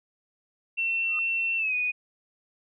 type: tone with pitch glide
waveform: sine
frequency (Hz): 2702 to 2478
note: E7 to D#7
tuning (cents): +42 to -8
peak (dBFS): -24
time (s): 0.77-1.92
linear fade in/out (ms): 20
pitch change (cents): -150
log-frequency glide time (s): 1.57-1.75
type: tone with exponential growth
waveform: sine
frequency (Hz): 1244.5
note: D#6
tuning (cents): 0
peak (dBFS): -34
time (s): 1.02-1.19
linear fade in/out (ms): 1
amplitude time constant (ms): 36
effects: none